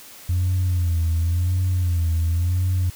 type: tone with vibrato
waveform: sine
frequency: 87 Hz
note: F2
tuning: 6 cents flat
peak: -16 dBFS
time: 0.29-2.9 s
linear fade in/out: 5 ms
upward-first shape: sine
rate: 0.93 Hz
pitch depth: 100 cents each way
effects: tanh soft clip ceiling -15 dBFS + white hiss -43 dBFS RMS until 2.95 s